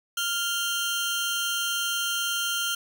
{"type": "tone pair together", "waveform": "sawtooth", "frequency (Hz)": [1396.9, 3136], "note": ["F6", "G7"], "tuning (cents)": [0, 0], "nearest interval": "octave + major second", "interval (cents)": 1400, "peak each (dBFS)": -25, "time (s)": [0.17, 2.75], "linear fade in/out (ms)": 5, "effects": []}